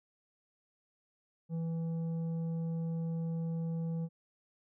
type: tone with tanh clipping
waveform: sine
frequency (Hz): 164.81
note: E3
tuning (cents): 0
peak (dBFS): -34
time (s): 1.49-4.09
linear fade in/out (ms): 50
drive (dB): 7
effects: none